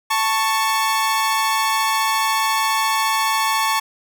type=tone pair together; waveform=sawtooth; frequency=884.1 / 1108.7 Hz; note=A5 / C#6; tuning=+8 / 0 cents; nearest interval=major third; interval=392 cents; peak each=-16 dBFS; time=0.1-3.8 s; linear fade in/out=10 ms; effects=none